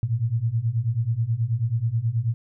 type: beating tone pair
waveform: sine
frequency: 110 / 119.3 Hz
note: A2 / A#2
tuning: 0 / +41 cents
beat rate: 9.3 Hz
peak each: -25 / -23 dBFS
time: 0.03-2.34 s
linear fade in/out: 0 ms
effects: none